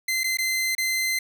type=tone with dropouts; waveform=sawtooth; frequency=2068 Hz; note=C7; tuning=21 cents flat; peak=-19 dBFS; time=0.08-1.19 s; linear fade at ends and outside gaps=5 ms; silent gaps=0.235-0.241 / 0.372-0.385 / 0.751-0.78 s; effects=none